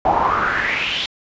brown noise with band-pass filter sweep, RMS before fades -19 dBFS, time 0.05-1.06 s, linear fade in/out 2 ms, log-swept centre 740 to 3600 Hz, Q 5.3, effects resampled to 16000 Hz

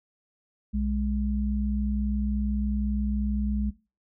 sine tone pair together, 61.75 / 207.7 Hz, B1 / G#3, 0 / 0 cents, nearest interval octave + major sixth, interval 2100 cents, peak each -27 dBFS, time 0.73-3.71 s, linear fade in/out 20 ms, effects noise-tail reverb RT60 0.3 s tail -18 dB re dry

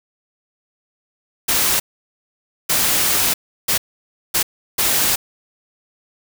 white noise bursts at uneven times, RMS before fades -17 dBFS, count 5, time 1.48-1.8 / 2.69-3.34 / 3.68-3.78 / 4.34-4.43 / 4.78-5.16 s, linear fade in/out 10 ms, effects none

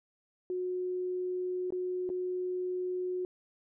sine tone with dropouts, 364.4 Hz, F#4, 26 cents flat, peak -31 dBFS, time 0.5-3.25 s, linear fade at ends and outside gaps 1 ms, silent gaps 1.705-1.723 / 2.092-2.1 s, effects none

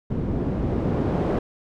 white noise with low-pass filter sweep, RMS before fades -24 dBFS, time 0.1-1.39 s, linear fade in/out 5 ms, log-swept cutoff 210 to 410 Hz, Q 0.82, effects none

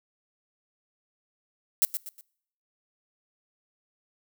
violet noise with echo, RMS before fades -21 dBFS, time 1.82-1.85 s, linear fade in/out 0 ms, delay 120 ms, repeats 3, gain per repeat -9 dB, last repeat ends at 2.21 s, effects noise-tail reverb RT60 0.7 s tail -24 dB re dry

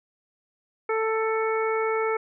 harmonic tone, 442.5 Hz, A4, 10 cents sharp, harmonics 1 / 2 / 3 / 4 / 5, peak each -24 / -31 / -30 / -39 / -33 dBFS, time 0.89-2.17 s, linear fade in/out 5 ms, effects none

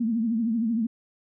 sine tone with vibrato, 227.4 Hz, A#3, 43 cents flat, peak -22 dBFS, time 0-0.87 s, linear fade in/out 10 ms, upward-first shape triangle, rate 13 Hz, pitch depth 120 cents each way, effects none

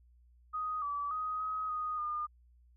sine tone with pitch steps, 1248 / 1152 / 1253 / 1266 / 1242 / 1213 Hz, D#6 / D6 / D#6 / D#6 / D#6 / D#6, +5 / -34 / +12 / +30 / -3 / -44 cents, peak -33 dBFS, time 0.53-2.27 s, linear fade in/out 20 ms, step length 290 ms, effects added 60 Hz sine -60 dBFS peak until 2.76 s

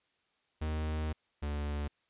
45% pulse tone pair in turn, 77.6 / 73.24 Hz, D#2 / D2, -4 / -4 cents, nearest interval minor second, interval 100 cents, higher first, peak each -32 / -33 dBFS, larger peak first, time 0.61-1.13 / 1.42-1.88 s, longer first, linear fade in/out 10 ms, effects white hiss -75 dBFS RMS until 2.09 s + resampled to 8000 Hz

